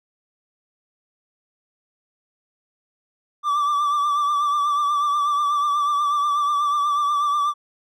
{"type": "tone with vibrato", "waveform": "triangle", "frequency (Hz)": 1168, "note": "D6", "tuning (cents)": -10, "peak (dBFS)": -16, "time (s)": [3.43, 7.54], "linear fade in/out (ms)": 50, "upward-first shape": "triangle", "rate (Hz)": 8.2, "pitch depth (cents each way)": 50, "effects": []}